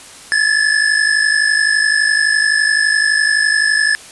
square tone pair together, 1698 / 1749.8 Hz, G#6 / A6, +38 / -10 cents, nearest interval minor second, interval 52 cents, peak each -15 dBFS, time 0.32-3.95 s, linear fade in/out 0 ms, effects white hiss -37 dBFS RMS until 4.11 s + resampled to 24000 Hz

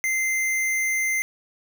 square tone, 2080 Hz, C7, 11 cents flat, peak -22 dBFS, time 0.04-1.22 s, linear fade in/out 0 ms, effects none

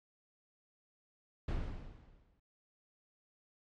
brown noise with exponential decay, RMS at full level -33 dBFS, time 1.48-2.4 s, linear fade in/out 5 ms, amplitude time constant 200 ms, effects low-pass 4000 Hz 12 dB/octave + MP3 64 kbps

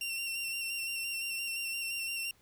sawtooth tone with vibrato, 2738 Hz, F7, 35 cents flat, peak -31 dBFS, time 0.01-2.31 s, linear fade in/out 2 ms, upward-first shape square, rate 5.8 Hz, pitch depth 20 cents each way, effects pink hiss -66 dBFS RMS until 2.41 s

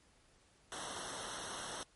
pink noise with comb filter, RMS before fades -44 dBFS, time 0.72-1.83 s, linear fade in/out 0 ms, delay 0.42 ms, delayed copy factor -0.85, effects pink hiss -68 dBFS RMS until 1.95 s + MP3 48 kbps

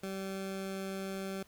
20% pulse tone, 192.9 Hz, G3, 28 cents flat, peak -32 dBFS, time 0.03-1.43 s, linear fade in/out 5 ms, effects pink hiss -63 dBFS RMS until 1.47 s

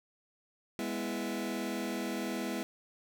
sawtooth chord, E major, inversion first, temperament just, 206 / 247.2 / 329.6 Hz, G#3 / B3 / E4, -14 / +2 / 0 cents, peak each -34 dBFS, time 0.79-2.63 s, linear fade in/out 0 ms, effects none

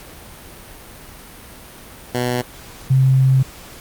10% pulse / sine tone pair in turn, 123.47 / 132.21 Hz, B2 / C3, 0 / +18 cents, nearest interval minor second, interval 118 cents, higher second, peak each -10 dBFS, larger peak neither, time 2.14-2.42 / 2.9-3.43 s, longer second, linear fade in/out 10 ms, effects pink hiss -39 dBFS RMS until 3.8 s + Opus 48 kbps

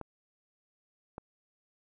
clicks, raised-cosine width 1 ms, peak -26 dBFS, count 2, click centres 0.013 / 1.181 s, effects none

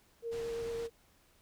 sine tone with vibrato, 463.3 Hz, A#4, 11 cents flat, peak -35 dBFS, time 0.22-0.9 s, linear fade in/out 50 ms, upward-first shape sine, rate 8.8 Hz, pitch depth 11 cents each way
pink low-pass noise, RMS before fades -49 dBFS, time 0.31-0.88 s, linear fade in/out 20 ms, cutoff 7400 Hz, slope 12 dB/octave
effects pink hiss -67 dBFS RMS until 1.41 s

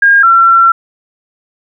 sine tone pair in turn, 1619 / 1355.9 Hz, G#6 / E6, -45 / +48 cents, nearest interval minor third, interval 307 cents, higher first, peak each -3 dBFS, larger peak neither, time 0.02-0.23 / 0.23-0.72 s, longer second, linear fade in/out 5 ms, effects none

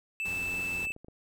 triangle tone, 2637 Hz, E7, in tune, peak -29 dBFS, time 0.2-0.92 s, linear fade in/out 0 ms
15% pulse tone with vibrato, 90 Hz, F#2, 47 cents flat, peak -38 dBFS, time 0.25-0.86 s, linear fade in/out 5 ms, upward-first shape square, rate 4.1 Hz, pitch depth 11 cents each way
pink noise, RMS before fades -45 dBFS, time 0.25-0.86 s, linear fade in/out 5 ms
clicks, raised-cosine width 2 ms, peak -35 dBFS, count 8, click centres 0.544 / 0.595 / 0.83 / 0.87 / 0.905 / 0.964 / 1.046 / 1.084 s
effects none

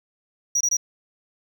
triangle tone bursts, 5780 Hz, F#8, 41 cents flat, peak -17 dBFS, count 3, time 0.55-0.769 s, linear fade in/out 5 ms, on 57 ms, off 24 ms, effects none

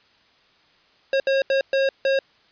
square tone bursts at uneven times, 541 Hz, C#5, 42 cents flat, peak -18 dBFS, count 5, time 1.13-1.2 / 1.27-1.42 / 1.5-1.61 / 1.73-1.89 / 2.05-2.19 s, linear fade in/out 2 ms, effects white hiss -58 dBFS RMS until 2.51 s + resampled to 11025 Hz

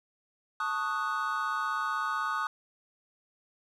triangle chord, D# half-diminished seventh, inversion second, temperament equal, 880 / 1108.7 / 1244.5 / 1480 Hz, A5 / C#6 / D#6 / F#6, 0 / 0 / 0 / 0 cents, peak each -36 / -34 / -30 / -33 dBFS, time 0.6-2.47 s, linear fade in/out 2 ms, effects none

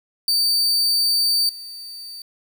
40% pulse tone with level steps, 4605 Hz, D8, 35 cents flat, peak -15 / -32 dBFS, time 0.28-2.22 s, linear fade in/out 2 ms, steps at 1.49 s, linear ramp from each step 2 ms, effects 9-bit

